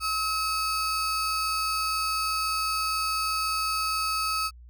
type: tone pair together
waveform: 35% pulse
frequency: 1286 / 4583 Hz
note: E6 / D8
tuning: -43 / -43 cents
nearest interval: octave + minor seventh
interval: 2200 cents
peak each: -25 / -30 dBFS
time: 0-4.51 s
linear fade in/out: 50 ms
effects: added 60 Hz sine -45 dBFS peak until 4.69 s